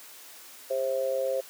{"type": "tone with amplitude modulation", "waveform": "sine", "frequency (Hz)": 531, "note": "C5", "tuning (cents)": 25, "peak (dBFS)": -21, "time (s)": [0.7, 1.41], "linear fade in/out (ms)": 10, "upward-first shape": "sine", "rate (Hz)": 129, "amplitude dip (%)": 85, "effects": ["white hiss -48 dBFS RMS until 1.49 s", "high-pass 300 Hz 12 dB/octave"]}